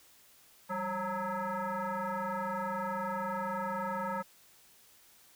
sine tone with frequency modulation, 196 Hz, G3, in tune, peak -32 dBFS, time 0.69-4.23 s, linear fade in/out 20 ms, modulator 368 Hz, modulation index 3.6, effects white hiss -61 dBFS RMS until 5.35 s

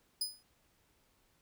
sawtooth tone with exponential decay, 5000 Hz, D#8, 8 cents sharp, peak -27 dBFS, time 0.21-0.43 s, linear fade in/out 5 ms, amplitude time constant 46 ms, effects pink hiss -72 dBFS RMS until 1.41 s

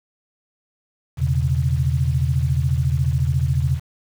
sine tone cluster, 82 / 124.8 / 138.9 Hz, E2 / B2 / C#3, -9 / +19 / +4 cents, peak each -21 dBFS, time 1.17-3.8 s, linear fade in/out 50 ms, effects 7-bit

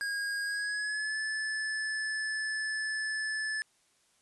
square tone with pitch glide, 1631 to 1738 Hz, G#6 to A6, -32 to -22 cents, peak -32 dBFS, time 0.01-3.62 s, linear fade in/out 0 ms, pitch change +110 cents, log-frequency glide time 0.43-1.18 s, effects white hiss -69 dBFS RMS until 4.21 s + resampled to 24000 Hz

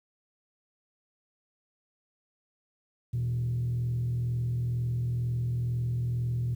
sine tone with frequency modulation, 120 Hz, B2, 49 cents flat, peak -25 dBFS, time 3.13-6.55 s, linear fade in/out 10 ms, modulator 42.1 Hz, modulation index 0.4, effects tanh soft clip ceiling -24 dBFS + 10-bit

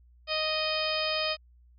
harmonic tone, 622.3 Hz, D#5, in tune, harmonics 1 / 2 / 3 / 4 / 5 / 6 / 7 / 8, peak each -32 / -36 / -40 / -34 / -35 / -39 / -38 / -34 dBFS, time 0.27-1.37 s, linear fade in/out 50 ms, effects added 60 Hz sine -55 dBFS peak until 1.78 s

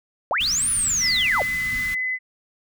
sine linear two-way sweep, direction up then down, 493.9 to 9956 to 493.9 Hz, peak -19 dBFS, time 0.31-1.42 s, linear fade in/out 0 ms, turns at 0.7 s
pink band-stop noise, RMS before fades -35 dBFS, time 0.4-1.95 s, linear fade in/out 10 ms, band 280 to 1100 Hz, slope 96 dB/octave
sine tone, 2022 Hz, B6, 40 cents sharp, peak -22 dBFS, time 1-2.19 s, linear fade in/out 50 ms
effects none

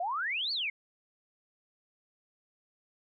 sine exponential two-way sweep, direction up then down, 662 to 4644 to 2105 Hz, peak -30 dBFS, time 0-0.7 s, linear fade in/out 5 ms, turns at 0.52 s, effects none

